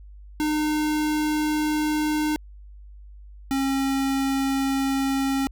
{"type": "tone pair in turn", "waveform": "square", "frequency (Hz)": [304.2, 271], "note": ["D#4", "C#4"], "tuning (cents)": [-39, -39], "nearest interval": "major second", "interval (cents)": 200, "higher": "first", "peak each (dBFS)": -22, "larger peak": "neither", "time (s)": [[0.4, 2.36], [3.51, 5.47]], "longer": "neither", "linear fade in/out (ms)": 0, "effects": ["added 50 Hz sine -41 dBFS peak until 5.51 s"]}